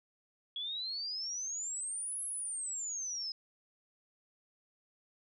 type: exponential two-way sweep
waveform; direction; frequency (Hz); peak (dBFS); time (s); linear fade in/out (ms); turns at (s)
sine; up then down; 3326 to 10930 to 5060; -36; 0.56-3.32; 2; 2.24
effects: none